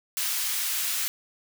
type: high-pass noise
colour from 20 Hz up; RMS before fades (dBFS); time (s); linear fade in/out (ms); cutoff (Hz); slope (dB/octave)
white; -28; 0.17-1.08; 0; 1500; 12
effects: none